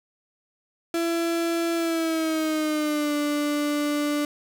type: tone with pitch glide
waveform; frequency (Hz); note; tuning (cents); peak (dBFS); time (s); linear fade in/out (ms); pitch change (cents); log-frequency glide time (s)
35% pulse; 335.5 to 293.8; E4 to D4; +31 to +1; -21; 0.94-4.25; 2; -230; 1.75-3.14
effects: none